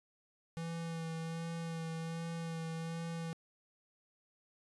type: tone with vibrato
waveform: square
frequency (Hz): 164.81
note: E3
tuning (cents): 0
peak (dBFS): -39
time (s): 0.57-3.33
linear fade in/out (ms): 0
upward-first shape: sine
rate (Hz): 1.3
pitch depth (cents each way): 20
effects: resampled to 24000 Hz